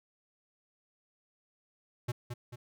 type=tone with echo; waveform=square; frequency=121.3 Hz; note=B2; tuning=31 cents flat; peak=-31 dBFS; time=2.08-2.12 s; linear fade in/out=10 ms; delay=220 ms; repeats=2; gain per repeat=-6 dB; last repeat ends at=2.56 s; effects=none